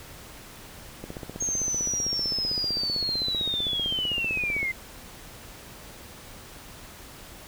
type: click train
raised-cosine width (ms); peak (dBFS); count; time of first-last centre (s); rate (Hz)
2; -22; 57; 1.04-4.63; 15.6
type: linear sweep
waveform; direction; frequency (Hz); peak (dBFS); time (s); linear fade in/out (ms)
sine; down; 6500 to 2058; -25; 1.4-4.72; 10
effects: pink hiss -45 dBFS RMS until 7.47 s